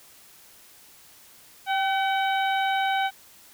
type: harmonic tone with a mistuned harmonic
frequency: 760 Hz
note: F#5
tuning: 46 cents sharp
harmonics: 1 / 2 / 3 / 4 / 5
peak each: -23 / -29 / -33 / -35 / -37 dBFS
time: 1.66-3.11 s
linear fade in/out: 50 ms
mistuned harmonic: 1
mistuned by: +41 cents
effects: white hiss -52 dBFS RMS until 3.53 s